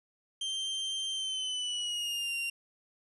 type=tone with pitch glide; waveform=40% pulse; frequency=3146 to 2771 Hz; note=G7 to F7; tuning=+6 to -14 cents; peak=-31 dBFS; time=0.41-2.5 s; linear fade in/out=5 ms; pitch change=-220 cents; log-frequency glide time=1.11-2.35 s; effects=resampled to 24000 Hz + 11-bit

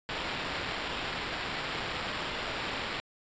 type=noise with sample-and-hold; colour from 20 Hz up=violet; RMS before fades=-35 dBFS; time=0.09-3 s; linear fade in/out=0 ms; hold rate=6300 Hz; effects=resampled to 16000 Hz

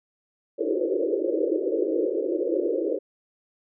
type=band-pass noise; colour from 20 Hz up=pink; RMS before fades=-25 dBFS; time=0.58-2.99 s; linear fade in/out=20 ms; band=310 to 550 Hz; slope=96 dB/octave; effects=none

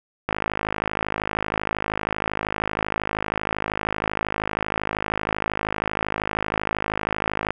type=click train; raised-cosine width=0.5 ms; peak=-8 dBFS; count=382; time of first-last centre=0.29-7.506 s; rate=52.8 Hz; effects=none

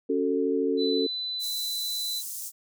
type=chord; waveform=sine; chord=F# minor; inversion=second; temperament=just; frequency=277.5 / 370 / 444 Hz; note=C#4 / F#4 / A4; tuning=+2 / 0 / +16 cents; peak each=-27 / -29 / -26 dBFS; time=0.09-1.07 s; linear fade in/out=10 ms
type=tone; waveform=sine; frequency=4000 Hz; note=B7; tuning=21 cents sharp; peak=-29 dBFS; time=0.77-2.23 s; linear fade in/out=50 ms
type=high-pass noise; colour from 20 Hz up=pink; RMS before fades=-36 dBFS; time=1.39-2.52 s; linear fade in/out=50 ms; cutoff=6500 Hz; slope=24 dB/octave
effects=none

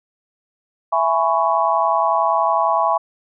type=chord; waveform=sine; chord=C# minor seventh; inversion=first; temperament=just; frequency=665.2 / 831.5 / 997.9 / 1108.7 Hz; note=E5 / G#5 / B5 / C#6; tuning=+16 / +2 / +18 / 0 cents; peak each=-20 dBFS; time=0.92-2.98 s; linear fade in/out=10 ms; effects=none

